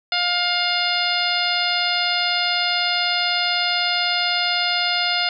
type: harmonic tone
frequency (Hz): 708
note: F5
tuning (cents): +23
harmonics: 1 / 2 / 3 / 4 / 5 / 6 / 7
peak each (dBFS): -26 / -26 / -26 / -26 / -26 / -26 / -26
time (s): 0.12-5.29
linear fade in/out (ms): 2
effects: none